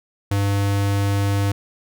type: tone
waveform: square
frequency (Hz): 100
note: G2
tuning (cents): +35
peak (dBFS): -18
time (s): 0.31-1.52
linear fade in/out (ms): 5
effects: none